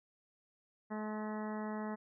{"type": "harmonic tone with a mistuned harmonic", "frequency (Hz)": 214.2, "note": "A3", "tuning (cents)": -46, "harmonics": [1, 2, 3, 4, 5, 6, 7, 8, 9], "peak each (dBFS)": [-39, -46, -47, -47, -50, -53, -57, -55, -55], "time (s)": [0.9, 1.96], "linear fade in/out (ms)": 20, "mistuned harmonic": 5, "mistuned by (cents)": -22, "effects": []}